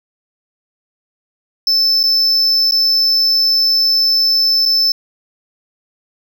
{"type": "tone with dropouts", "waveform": "triangle", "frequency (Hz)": 5274, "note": "E8", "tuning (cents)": 0, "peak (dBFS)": -9, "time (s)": [1.67, 4.92], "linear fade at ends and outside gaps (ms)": 2, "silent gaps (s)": [[2.031, 2.037], [2.711, 2.721], [4.654, 4.659]], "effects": []}